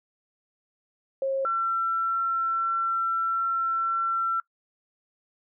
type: tone pair in turn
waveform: sine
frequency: 539 / 1349.6 Hz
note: C#5 / E6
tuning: -49 / +40 cents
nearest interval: octave + major third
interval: 1589 cents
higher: second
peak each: -23 dBFS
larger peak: neither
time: 1.22-1.45 / 1.45-4.4 s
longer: second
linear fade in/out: 2 ms
effects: noise-tail reverb RT60 0.1 s tail -21 dB re dry